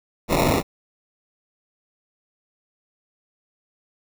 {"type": "noise with sample-and-hold", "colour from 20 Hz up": "white", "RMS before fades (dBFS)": -19, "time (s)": [0.28, 0.63], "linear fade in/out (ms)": 50, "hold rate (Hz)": 1575, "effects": []}